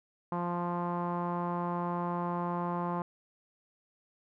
sawtooth tone with low-pass filter, 174.4 Hz, F3, 2 cents flat, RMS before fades -33 dBFS, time 0.32-3.02 s, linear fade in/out 2 ms, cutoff 1000 Hz, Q 4.9, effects none

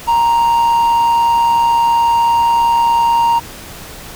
triangle tone with amplitude modulation, 932.3 Hz, A#5, in tune, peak -6 dBFS, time 0.07-3.4 s, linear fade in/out 20 ms, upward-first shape sine, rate 130 Hz, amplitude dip 30%, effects pink hiss -32 dBFS RMS until 4.15 s

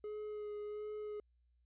triangle tone with vibrato, 420.3 Hz, G#4, 21 cents sharp, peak -39 dBFS, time 0.04-1.2 s, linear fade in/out 2 ms, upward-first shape sine, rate 1.4 Hz, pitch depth 15 cents each way, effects added 60 Hz sine -70 dBFS peak until 1.65 s + resampled to 8000 Hz

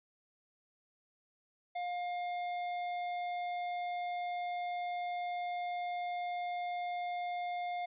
sine tone with hard clipping, 709 Hz, F5, 26 cents sharp, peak -37 dBFS, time 1.75-7.86 s, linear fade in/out 10 ms, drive 11 dB, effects resampled to 8000 Hz

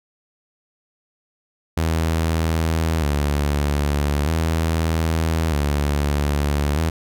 sawtooth tone with vibrato, 76.7 Hz, D#2, 24 cents flat, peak -14 dBFS, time 1.77-6.9 s, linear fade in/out 5 ms, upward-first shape square, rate 0.4 Hz, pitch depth 96 cents each way, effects none

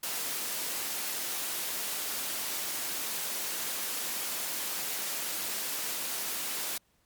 white high-pass noise, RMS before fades -34 dBFS, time 0.03-6.78 s, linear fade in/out 5 ms, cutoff 200 Hz, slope 12 dB/octave, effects pink hiss -70 dBFS RMS until 7.05 s + MP3 96 kbps

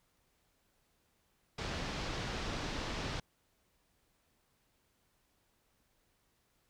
pink low-pass noise, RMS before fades -39 dBFS, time 1.58-3.2 s, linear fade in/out 5 ms, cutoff 5600 Hz, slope 24 dB/octave, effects pink hiss -75 dBFS RMS until 6.69 s

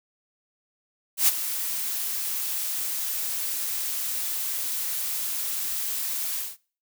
blue noise with ADSR envelope, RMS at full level -17 dBFS, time 1.17-6.57 s, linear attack 110 ms, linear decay 22 ms, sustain -12 dB, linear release 190 ms, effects noise-tail reverb RT60 0.4 s tail -22 dB re dry

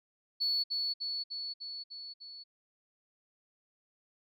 sine tone with echo, 4423 Hz, C#8, 5 cents flat, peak -27 dBFS, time 0.4-0.64 s, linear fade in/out 20 ms, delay 300 ms, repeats 6, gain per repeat -3 dB, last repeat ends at 2.44 s, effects tanh soft clip ceiling -23 dBFS

